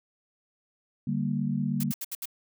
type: chord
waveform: sine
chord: G minor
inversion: second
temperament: equal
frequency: 146.83 / 196 / 233.1 Hz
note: D3 / G3 / Bb3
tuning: 0 / 0 / 0 cents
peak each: -30 dBFS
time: 1.07-1.92 s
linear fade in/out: 5 ms
type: noise bursts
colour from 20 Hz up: blue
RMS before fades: -34 dBFS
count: 5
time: 1.8-2.256 s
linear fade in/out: 5 ms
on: 36 ms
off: 69 ms
effects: none